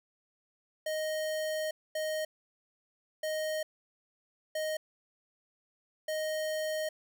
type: tone bursts at uneven times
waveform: square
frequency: 622.3 Hz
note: D#5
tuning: in tune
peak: -32 dBFS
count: 5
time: 0.86-1.71 / 1.95-2.25 / 3.23-3.63 / 4.55-4.77 / 6.08-6.89 s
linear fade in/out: 5 ms
effects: none